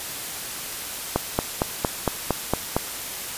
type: click train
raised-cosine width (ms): 1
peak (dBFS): -5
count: 8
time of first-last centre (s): 1.16-2.766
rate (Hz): 4.36
effects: white hiss -32 dBFS RMS until 3.37 s + resampled to 32000 Hz